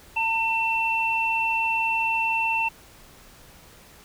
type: tone pair together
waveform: sine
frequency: 903.9 / 2690 Hz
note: A5 / E7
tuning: +46 / +34 cents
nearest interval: octave + perfect fifth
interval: 1888 cents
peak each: -25 / -23 dBFS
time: 0.16-2.69 s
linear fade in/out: 10 ms
effects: pink hiss -50 dBFS RMS until 4.04 s

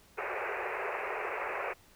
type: band-pass noise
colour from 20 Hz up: pink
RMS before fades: -36 dBFS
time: 0.17-1.74 s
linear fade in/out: 20 ms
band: 370 to 2600 Hz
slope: 96 dB/octave
effects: pink hiss -61 dBFS RMS until 1.95 s

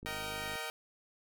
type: click train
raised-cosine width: 3 ms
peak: -36 dBFS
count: 28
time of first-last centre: 0.03-0.555 s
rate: 51.4 Hz
type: chord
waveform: 10% pulse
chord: Eb major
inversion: second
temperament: equal with one note detuned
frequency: 466.2 / 622.3 / 767.9 Hz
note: Bb4 / Eb5 / G5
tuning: 0 / 0 / -36 cents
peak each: -34 dBFS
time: 0.06-0.7 s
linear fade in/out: 0 ms
effects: none

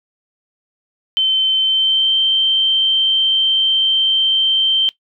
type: tone with pitch glide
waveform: sine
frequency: 3088 to 3126 Hz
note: G7 to G7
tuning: -27 to -6 cents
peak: -11 dBFS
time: 1.17-4.89 s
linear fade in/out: 0 ms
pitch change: +21 cents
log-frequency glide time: 1.6-2.14 s
effects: noise-tail reverb RT60 0.1 s tail -18 dB re dry

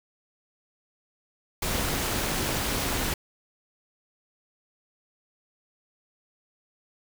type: noise with amplitude modulation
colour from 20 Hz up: pink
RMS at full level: -25 dBFS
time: 1.62-3.14 s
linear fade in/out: 5 ms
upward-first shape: sine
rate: 300 Hz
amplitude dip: 65%
effects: none

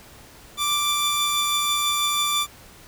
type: tone pair together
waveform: sawtooth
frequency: 1174.7 / 3518 Hz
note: D6 / A7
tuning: 0 / -1 cents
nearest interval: octave + perfect fifth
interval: 1899 cents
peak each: -20 dBFS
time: 0.57-2.47 s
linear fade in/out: 50 ms
effects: pink hiss -47 dBFS RMS until 2.87 s

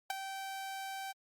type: tone with ADSR envelope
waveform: sawtooth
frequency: 776 Hz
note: G5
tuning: 18 cents flat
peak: -26 dBFS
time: 0.1-1.13 s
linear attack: 3 ms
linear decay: 14 ms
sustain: -10 dB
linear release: 23 ms
effects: Opus 48 kbps

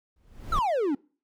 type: noise with exponential growth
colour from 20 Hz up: brown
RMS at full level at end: -26 dBFS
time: 0.16-0.59 s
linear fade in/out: 2 ms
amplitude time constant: 92 ms
type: exponential sweep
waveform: triangle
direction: down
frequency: 1392 to 261.6 Hz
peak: -21 dBFS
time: 0.52-0.95 s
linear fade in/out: 5 ms
effects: noise-tail reverb RT60 0.4 s tail -25 dB re dry

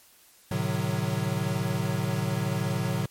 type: chord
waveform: square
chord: A diminished seventh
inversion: none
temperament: equal with one note detuned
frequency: 110 / 130.81 / 151.75 / 185 Hz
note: A2 / C3 / Eb3 / Gb3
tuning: 0 / 0 / -43 / 0 cents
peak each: -32 dBFS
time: 0.51-3.06 s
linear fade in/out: 5 ms
effects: white hiss -57 dBFS RMS until 3.1 s + MP3 64 kbps

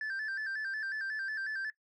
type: tone with vibrato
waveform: sine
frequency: 1654 Hz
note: G#6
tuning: 8 cents flat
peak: -31 dBFS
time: 0.01-1.7 s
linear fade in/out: 2 ms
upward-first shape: square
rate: 5.5 Hz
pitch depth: 86 cents each way
effects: noise-tail reverb RT60 0.1 s tail -19 dB re dry + tanh soft clip ceiling -33 dBFS

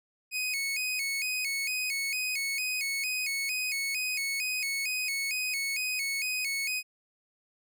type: tone with vibrato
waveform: sawtooth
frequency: 2351 Hz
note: D7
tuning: 1 cent sharp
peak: -26 dBFS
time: 0.31-6.83 s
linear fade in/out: 50 ms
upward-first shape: square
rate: 2.2 Hz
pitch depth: 110 cents each way
effects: none

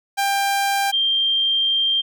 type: tone pair in turn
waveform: sawtooth / sine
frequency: 794 / 3176 Hz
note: G5 / G7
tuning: +22 / +22 cents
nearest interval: 2 octaves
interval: 2400 cents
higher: second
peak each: -14 / -16 dBFS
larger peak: first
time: 0.17-0.92 / 0.92-2.02 s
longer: second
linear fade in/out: 20 ms
effects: none

